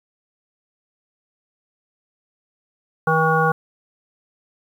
harmonic tone, 160 Hz, D#3, 49 cents sharp, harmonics 1 / 3 / 5 / 7 / 9, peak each -21 / -21 / -21 / -21 / -21 dBFS, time 3.07-3.52 s, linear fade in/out 5 ms, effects 8-bit

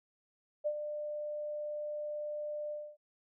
sine tone with ADSR envelope, 597 Hz, D5, 28 cents sharp, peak -28 dBFS, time 0.64-2.97 s, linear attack 26 ms, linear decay 62 ms, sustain -8 dB, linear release 260 ms, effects none

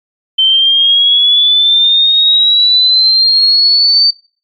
sine exponential sweep, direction up, 3089 to 4600 Hz, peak -5 dBFS, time 0.38-4.11 s, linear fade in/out 10 ms, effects noise-tail reverb RT60 0.4 s tail -22 dB re dry + MP3 64 kbps

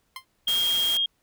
15% pulse tone with exponential decay, 1046.5 Hz, C6, in tune, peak -25 dBFS, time 0.16-0.25 s, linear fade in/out 2 ms, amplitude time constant 19 ms
sine tone, 3238 Hz, G#7, 45 cents flat, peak -21 dBFS, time 0.47-1.06 s, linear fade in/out 5 ms
white noise, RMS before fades -33 dBFS, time 0.48-0.97 s, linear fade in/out 0 ms
effects pink hiss -70 dBFS RMS until 1.22 s

